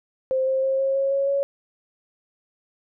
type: tone with pitch steps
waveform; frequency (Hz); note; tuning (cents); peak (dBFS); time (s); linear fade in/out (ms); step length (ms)
sine; 523.3 / 528.8 / 534.3 / 539.9 / 545.5 / 551.2 / 557; C5 / C5 / C5 / C#5 / C#5 / C#5 / C#5; 0 / +18 / +36 / -46 / -28 / -10 / +8; -19; 0.31-1.43; 0; 160
effects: none